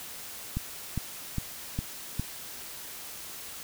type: click train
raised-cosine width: 5 ms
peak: -17 dBFS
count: 5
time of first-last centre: 0.57-2.196 s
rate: 2.46 Hz
effects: white hiss -42 dBFS RMS until 3.63 s